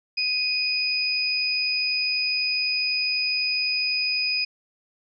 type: tone pair together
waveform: sine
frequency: 2489 / 4986 Hz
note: D#7 / D#8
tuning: 0 / +3 cents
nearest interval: octave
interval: 1203 cents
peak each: -25 / -24 dBFS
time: 0.17-4.45 s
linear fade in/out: 10 ms
effects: none